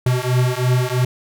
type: beating tone pair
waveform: square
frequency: 124.2 / 127.2 Hz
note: B2 / C3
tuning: +10 / -48 cents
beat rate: 3 Hz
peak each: -19 dBFS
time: 0.06-1.05 s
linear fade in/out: 5 ms
effects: none